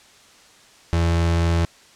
35% pulse tone, 84.1 Hz, E2, 35 cents sharp, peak -15 dBFS, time 0.93-1.65 s, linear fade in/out 0 ms, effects white hiss -50 dBFS RMS until 1.95 s + low-pass 7000 Hz 12 dB/octave

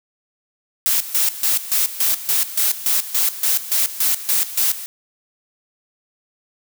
blue noise with tremolo, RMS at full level -17 dBFS, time 0.86-4.86 s, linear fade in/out 0 ms, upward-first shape square, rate 3.5 Hz, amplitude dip 80%, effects none

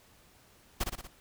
pink noise with echo, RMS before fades -30 dBFS, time 0.8-0.84 s, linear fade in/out 10 ms, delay 59 ms, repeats 4, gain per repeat -4 dB, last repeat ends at 1.076 s, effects pink hiss -61 dBFS RMS until 1.2 s

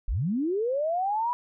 sine linear sweep, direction up, 30.12 to 987.8 Hz, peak -24 dBFS, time 0.08-1.33 s, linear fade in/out 0 ms, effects none

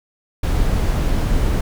brown noise, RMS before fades -17 dBFS, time 0.43-1.61 s, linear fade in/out 5 ms, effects none

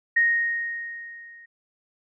sine tone with level ramp, 1864.7 Hz, A#6, in tune, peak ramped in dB -15 to -45 dBFS, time 0.16-1.46 s, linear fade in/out 10 ms, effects none

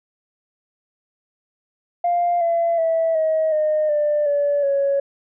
sine tone with pitch steps, 698.5 / 676.3 / 654.7 / 633.9 / 613.7 / 594.2 / 575.3 / 557 Hz, F5 / E5 / E5 / D#5 / D#5 / D5 / D5 / C#5, 0 / +44 / -12 / +32 / -24 / +20 / -36 / +8 cents, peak -15 dBFS, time 2.04-5 s, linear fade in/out 5 ms, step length 370 ms, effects tanh soft clip ceiling -12 dBFS

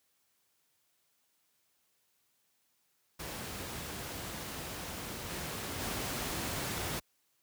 pink noise with level steps, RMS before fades -41 / -39 / -36 dBFS, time 3.19-7 s, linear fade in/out 10 ms, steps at 5.29 / 5.79 s, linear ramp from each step 20 ms, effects white hiss -75 dBFS RMS until 7.42 s + high-pass 60 Hz 12 dB/octave

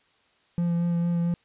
triangle tone with vibrato, 171.6 Hz, F3, 30 cents flat, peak -20 dBFS, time 0.58-1.34 s, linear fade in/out 0 ms, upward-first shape sine, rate 4.4 Hz, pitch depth 14 cents each way, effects white hiss -64 dBFS RMS until 1.44 s + resampled to 8000 Hz

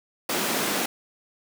pink high-pass noise, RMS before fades -26 dBFS, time 0.29-0.86 s, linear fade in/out 5 ms, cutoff 190 Hz, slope 24 dB/octave, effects none

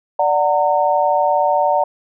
sine chord, D augmented, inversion none, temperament equal with one note detuned, 587.3 / 740 / 915.8 Hz, D5 / F#5 / A#5, 0 / 0 / -31 cents, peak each -17 dBFS, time 0.19-1.84 s, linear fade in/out 5 ms, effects none

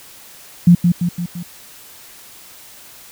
sine tone with echo, 174.3 Hz, F3, 3 cents flat, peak -4 dBFS, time 0.67-0.75 s, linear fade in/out 5 ms, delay 170 ms, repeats 4, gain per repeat -5 dB, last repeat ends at 1.43 s, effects white hiss -41 dBFS RMS until 3.11 s

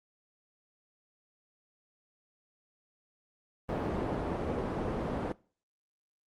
white low-pass noise, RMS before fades -33 dBFS, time 3.69-5.32 s, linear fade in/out 0 ms, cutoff 580 Hz, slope 12 dB/octave, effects noise-tail reverb RT60 0.4 s tail -23 dB re dry + Opus 24 kbps

